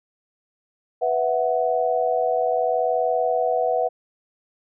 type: chord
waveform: sine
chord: B suspended fourth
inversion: none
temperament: equal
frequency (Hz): 493.9 / 659.3 / 740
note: B4 / E5 / F#5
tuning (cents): 0 / 0 / 0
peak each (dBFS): -23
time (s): 1.01-3.89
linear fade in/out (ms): 20
effects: none